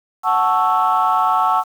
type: chord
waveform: sine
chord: F# minor seventh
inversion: none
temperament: equal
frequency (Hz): 740 / 880 / 1108.7 / 1318.5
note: F#5 / A5 / C#6 / E6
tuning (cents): 0 / 0 / 0 / 0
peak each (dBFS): -18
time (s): 0.23-1.64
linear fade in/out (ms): 50
effects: tanh soft clip ceiling -6 dBFS + 7-bit